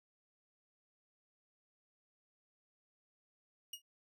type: tone with exponential decay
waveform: sawtooth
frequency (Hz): 2869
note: F7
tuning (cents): +46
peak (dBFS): -36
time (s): 3.73-3.82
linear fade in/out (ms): 5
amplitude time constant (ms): 19
effects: none